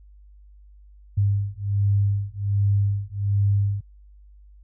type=beating tone pair; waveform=sine; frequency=100 / 101.3 Hz; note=G2 / G#2; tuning=+35 / -43 cents; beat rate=1.3 Hz; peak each=-22 dBFS; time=1.17-3.81 s; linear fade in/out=10 ms; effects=added 50 Hz sine -46 dBFS peak until 4.63 s